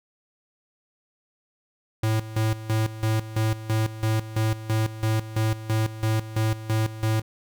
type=tone with tremolo; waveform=square; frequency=110 Hz; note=A2; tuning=in tune; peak=-21 dBFS; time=2.03-7.22 s; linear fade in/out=5 ms; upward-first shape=square; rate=3 Hz; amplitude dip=80%; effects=none